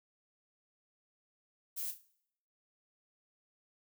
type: noise with echo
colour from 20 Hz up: violet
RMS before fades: -39 dBFS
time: 1.76-1.92 s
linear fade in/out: 20 ms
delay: 34 ms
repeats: 4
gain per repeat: -9 dB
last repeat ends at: 2.056 s
effects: noise-tail reverb RT60 0.7 s tail -20 dB re dry